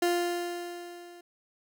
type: tone with level ramp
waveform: 30% pulse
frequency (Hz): 349.2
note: F4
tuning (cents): 0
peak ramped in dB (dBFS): -20 to -45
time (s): 0.02-1.21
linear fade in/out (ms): 5
effects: none